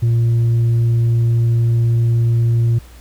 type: tone with tanh clipping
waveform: sine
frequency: 116.54 Hz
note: A#2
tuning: in tune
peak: -12 dBFS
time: 0.02-2.79 s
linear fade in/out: 10 ms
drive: 2 dB
effects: added 60 Hz sine -38 dBFS peak until 3 s + pink hiss -46 dBFS RMS until 3 s